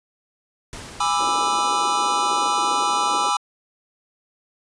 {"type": "noise with exponential decay", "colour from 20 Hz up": "pink", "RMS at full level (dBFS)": -34, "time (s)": [0.73, 2.53], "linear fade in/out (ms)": 0, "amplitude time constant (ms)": 390}
{"type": "chord", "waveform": "square", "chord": "E dominant seventh", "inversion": "first", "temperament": "just", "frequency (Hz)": [824.1, 988.9, 1186.7, 1318.5], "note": ["G#5", "B5", "D6", "E6"], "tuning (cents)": [-14, 2, 18, 0], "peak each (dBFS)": -25, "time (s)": [1, 3.37], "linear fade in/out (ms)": 5}
{"type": "band-pass noise", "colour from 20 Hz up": "pink", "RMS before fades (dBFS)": -35, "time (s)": [1.17, 3.32], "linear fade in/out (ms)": 50, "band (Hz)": [300, 540], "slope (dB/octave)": 24}
{"effects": ["resampled to 22050 Hz"]}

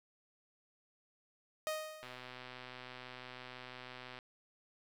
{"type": "tone with exponential decay", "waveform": "sawtooth", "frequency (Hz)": 622.3, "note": "D#5", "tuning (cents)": 0, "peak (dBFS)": -30, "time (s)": [1.67, 2.41], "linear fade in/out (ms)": 0, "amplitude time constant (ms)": 160}
{"type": "click train", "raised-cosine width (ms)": 0.3, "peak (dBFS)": -32, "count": 273, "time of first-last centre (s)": [2.03, 4.189], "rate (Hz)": 126}
{"effects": []}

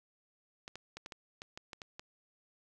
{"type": "clicks", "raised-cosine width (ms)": 0.2, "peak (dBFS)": -27, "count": 10, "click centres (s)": [0.679, 0.756, 0.97, 1.061, 1.122, 1.419, 1.575, 1.732, 1.818, 1.995], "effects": []}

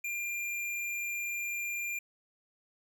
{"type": "tone", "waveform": "square", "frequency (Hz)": 2394, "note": "D7", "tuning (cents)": 33, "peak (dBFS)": -34, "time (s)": [0.04, 1.99], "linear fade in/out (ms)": 5, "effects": []}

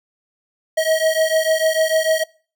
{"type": "beating tone pair", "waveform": "square", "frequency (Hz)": [634, 640.7], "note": ["D#5", "E5"], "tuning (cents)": [32, -49], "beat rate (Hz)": 6.7, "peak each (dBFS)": -19, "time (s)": [0.77, 2.24], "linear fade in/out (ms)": 10, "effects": ["noise-tail reverb RT60 0.4 s tail -24 dB re dry"]}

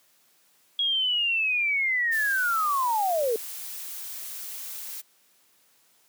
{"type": "linear sweep", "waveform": "sine", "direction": "down", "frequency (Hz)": [3322, 427.6], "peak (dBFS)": -22, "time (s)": [0.79, 3.36], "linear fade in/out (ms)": 2}
{"type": "noise", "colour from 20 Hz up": "blue", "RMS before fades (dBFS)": -37, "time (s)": [2.11, 5.02], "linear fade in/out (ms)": 20}
{"effects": ["white hiss -63 dBFS RMS until 6.08 s", "high-pass 150 Hz 12 dB/octave"]}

